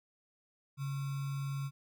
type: tone with sample-and-hold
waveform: sine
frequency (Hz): 138.59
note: C#3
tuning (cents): 0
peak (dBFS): -34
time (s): 0.77-1.71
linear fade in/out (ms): 50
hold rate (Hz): 1225
effects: none